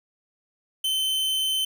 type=tone; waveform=45% pulse; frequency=3073 Hz; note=G7; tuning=35 cents flat; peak=-22 dBFS; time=0.84-1.65 s; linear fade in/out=5 ms; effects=none